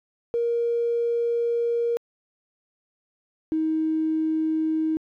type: tone pair in turn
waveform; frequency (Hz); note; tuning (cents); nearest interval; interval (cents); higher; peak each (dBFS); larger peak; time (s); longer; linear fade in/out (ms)
triangle; 470.1 / 316.2; A#4 / D#4; +15 / +28; perfect fifth; 687; first; -17; neither; 0.34-1.97 / 3.52-4.97; first; 0
effects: tanh soft clip ceiling -19 dBFS